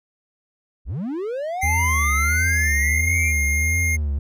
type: linear sweep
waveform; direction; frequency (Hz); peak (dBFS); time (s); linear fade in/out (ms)
triangle; up; 35.02 to 2399; -22; 0.85-3.33; 50
type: tone with pitch glide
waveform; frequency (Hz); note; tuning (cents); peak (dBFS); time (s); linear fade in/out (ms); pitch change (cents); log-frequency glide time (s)
square; 2093 to 2126; C7 to C7; 0 to +27; -21; 1.61-3.97; 20; +27; 2.21-3.13
type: tone with vibrato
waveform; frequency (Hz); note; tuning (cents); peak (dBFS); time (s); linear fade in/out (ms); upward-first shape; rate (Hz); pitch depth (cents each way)
triangle; 77.78; D#2; 0; -18; 1.63-4.19; 5; triangle; 1.5; 190
effects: none